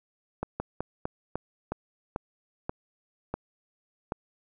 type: slowing click train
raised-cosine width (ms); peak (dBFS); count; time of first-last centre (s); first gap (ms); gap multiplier
1; -16; 10; 0.43-4.121; 170; 1.21
effects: none